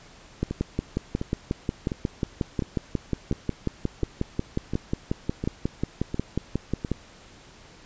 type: two click trains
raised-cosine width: 3 ms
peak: -15 / -11 dBFS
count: 10 / 37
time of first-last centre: 0.51-6.848 / 0.43-6.916 s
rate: 1.42 / 5.55 Hz
effects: pink hiss -50 dBFS RMS until 7.85 s + resampled to 16000 Hz